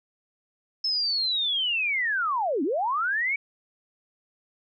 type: linear two-way sweep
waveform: sine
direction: down then up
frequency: 5274 to 253 to 2293 Hz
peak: -23 dBFS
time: 0.84-3.36 s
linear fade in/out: 5 ms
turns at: 2.63 s
effects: none